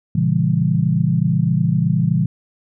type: chord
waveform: sine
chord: A# diminished seventh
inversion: none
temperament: just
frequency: 116.54 / 139.85 / 167.82 / 201.4 Hz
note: A#2 / C#3 / E3 / G3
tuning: 0 / +16 / +31 / +47 cents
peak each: -21 / -19 / -17 / -23 dBFS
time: 0.15-2.26 s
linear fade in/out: 5 ms
effects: none